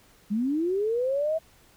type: linear sweep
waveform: sine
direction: up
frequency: 196.2 to 654 Hz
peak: -23 dBFS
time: 0.3-1.39 s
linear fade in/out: 20 ms
effects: pink hiss -58 dBFS RMS until 1.76 s